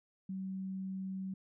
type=tone; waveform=sine; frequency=190.3 Hz; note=F#3; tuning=49 cents sharp; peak=-37 dBFS; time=0.29-1.34 s; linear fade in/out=5 ms; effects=none